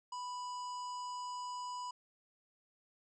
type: harmonic tone with a mistuned harmonic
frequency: 991 Hz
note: B5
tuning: 6 cents sharp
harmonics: 1 / 3 / 5 / 7 / 8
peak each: -40 / -56 / -53 / -56 / -62 dBFS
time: 0.12-1.91 s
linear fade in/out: 5 ms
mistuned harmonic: 3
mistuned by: -18 cents
effects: none